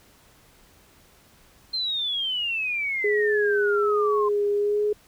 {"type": "exponential sweep", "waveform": "sine", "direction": "down", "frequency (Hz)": [4186, 1035], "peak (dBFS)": -24, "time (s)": [1.73, 4.29], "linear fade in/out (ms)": 10}
{"type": "tone with vibrato", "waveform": "sine", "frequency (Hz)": 414, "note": "G#4", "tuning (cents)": -5, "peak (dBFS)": -20, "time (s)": [3.04, 4.93], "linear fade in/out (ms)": 5, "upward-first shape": "sine", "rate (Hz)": 1.2, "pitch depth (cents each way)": 21}
{"effects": ["pink hiss -56 dBFS RMS until 5.07 s"]}